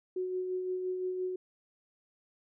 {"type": "tone with tremolo", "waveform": "sine", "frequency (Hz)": 368.3, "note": "F#4", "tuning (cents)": -8, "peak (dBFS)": -30, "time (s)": [0.16, 1.36], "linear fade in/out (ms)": 5, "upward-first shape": "sine", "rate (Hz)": 5.8, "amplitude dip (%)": 35, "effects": []}